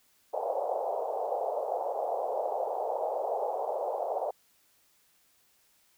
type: band-pass noise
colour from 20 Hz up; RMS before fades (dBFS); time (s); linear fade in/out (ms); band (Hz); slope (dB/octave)
white; -32; 0.33-4.31; 10; 470 to 810; 48
effects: white hiss -67 dBFS RMS until 5.97 s